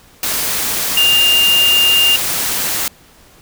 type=tone in noise; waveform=sine; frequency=2806 Hz; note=F7; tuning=8 cents sharp; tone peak=-9 dBFS; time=0.97-2.16 s; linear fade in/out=2 ms; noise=white; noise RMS=-18 dBFS; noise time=0.23-2.88 s; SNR=+6 dB; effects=pink hiss -46 dBFS RMS until 3.41 s